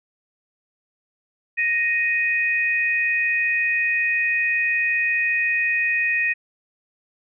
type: tone pair together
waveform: sine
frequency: 1867.6 / 2493 Hz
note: A#6 / D#7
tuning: +3 / +3 cents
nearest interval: perfect fourth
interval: 500 cents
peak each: -21 dBFS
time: 1.57-6.34 s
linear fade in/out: 20 ms
effects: none